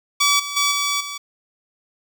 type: tone with level steps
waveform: 10% pulse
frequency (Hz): 1145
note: D6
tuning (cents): -44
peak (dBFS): -6 / -18 / -8 / -11 / -20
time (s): 0.2-1.18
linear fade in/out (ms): 10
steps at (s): 0.39 / 0.56 / 0.71 / 1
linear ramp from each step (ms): 10
effects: none